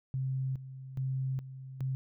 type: tone with tremolo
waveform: sine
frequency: 132.1 Hz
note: C3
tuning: 17 cents sharp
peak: -30 dBFS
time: 0.14-1.95 s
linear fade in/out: 0 ms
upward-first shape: square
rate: 1.2 Hz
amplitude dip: 75%
effects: none